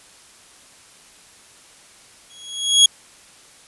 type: tone with exponential growth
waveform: sawtooth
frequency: 3322 Hz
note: G#7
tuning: in tune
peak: -3 dBFS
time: 2.3-2.86 s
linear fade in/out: 5 ms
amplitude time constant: 120 ms
effects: white hiss -48 dBFS RMS until 3.67 s + resampled to 24000 Hz